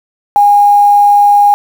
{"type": "tone with quantisation", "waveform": "sine", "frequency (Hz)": 818, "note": "G#5", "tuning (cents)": -26, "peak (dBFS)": -3, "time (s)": [0.36, 1.54], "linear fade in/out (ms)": 0, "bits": 5, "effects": []}